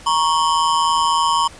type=ring-modulated tone; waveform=square; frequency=1021 Hz; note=C6; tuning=43 cents flat; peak=-12 dBFS; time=0.06-1.48 s; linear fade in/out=10 ms; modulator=81.8 Hz; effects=pink hiss -41 dBFS RMS until 1.59 s + resampled to 22050 Hz